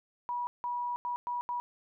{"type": "tone bursts at uneven times", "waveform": "sine", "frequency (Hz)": 970, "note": "B5", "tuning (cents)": -31, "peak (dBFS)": -31, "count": 5, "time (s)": [[0.29, 0.47], [0.64, 0.96], [1.05, 1.16], [1.27, 1.41], [1.49, 1.6]], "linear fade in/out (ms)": 0, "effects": []}